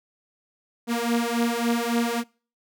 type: beating tone pair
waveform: sawtooth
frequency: 233.1 / 236.7 Hz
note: A#3 / A#3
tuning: 0 / +27 cents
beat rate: 3.6 Hz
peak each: -21 dBFS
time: 0.87-2.24 s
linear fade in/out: 50 ms
effects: noise-tail reverb RT60 0.4 s tail -25 dB re dry